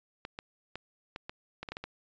clicks, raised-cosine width 0.3 ms, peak -23 dBFS, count 10, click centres 0.251 / 0.389 / 0.756 / 1.161 / 1.295 / 1.63 / 1.688 / 1.72 / 1.769 / 1.84 s, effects resampled to 16000 Hz

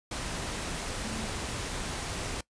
sine tone in noise, 220 Hz, A3, in tune, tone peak -40 dBFS, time 1.04-1.26 s, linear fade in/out 5 ms, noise pink, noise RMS -35 dBFS, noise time 0.11-2.41 s, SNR -8 dB, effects noise-tail reverb RT60 0.1 s tail -21 dB re dry + resampled to 22050 Hz

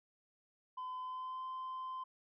sine tone with pitch glide, 1017 to 1034.8 Hz, C6 to C6, -50 to -19 cents, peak -38 dBFS, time 0.77-2.04 s, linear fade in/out 10 ms, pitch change +31 cents, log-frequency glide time 1-1.44 s, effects tanh soft clip ceiling -39 dBFS

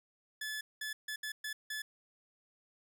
sawtooth tone bursts at uneven times, 1725 Hz, A6, 35 cents flat, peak -34 dBFS, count 6, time 0.41-0.61 / 0.81-0.93 / 1.08-1.16 / 1.23-1.32 / 1.44-1.53 / 1.7-1.82 s, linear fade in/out 5 ms, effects 12-bit

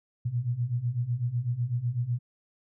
sine beating tone pair, 116.54 / 124.54 Hz, A#2 / B2, 0 / +15 cents, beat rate 8 Hz, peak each -31 / -28 dBFS, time 0.25-2.19 s, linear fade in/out 10 ms, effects none

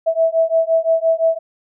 sine beating tone pair, 651 / 656.8 Hz, E5 / E5, -22 / -6 cents, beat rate 5.8 Hz, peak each -16 dBFS, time 0.06-1.39 s, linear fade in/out 20 ms, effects none

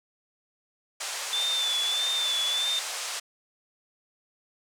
white band-pass noise, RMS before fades -34 dBFS, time 1-3.2 s, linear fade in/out 10 ms, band 540 to 8600 Hz, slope 24 dB/octave
sine tone with vibrato, 3520 Hz, A7, in tune, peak -25 dBFS, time 1.33-2.79 s, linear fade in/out 0 ms, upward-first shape sine, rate 1.6 Hz, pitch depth 49 cents each way
effects none

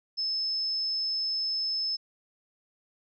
sine tone, 5230 Hz, E8, 15 cents flat, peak -27 dBFS, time 0.17-1.97 s, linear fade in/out 20 ms, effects none

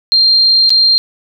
sine tone with dropouts, 4186 Hz, C8, in tune, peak -6 dBFS, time 0.12-0.98 s, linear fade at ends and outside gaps 0 ms, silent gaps 0.694-0.704 s, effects none

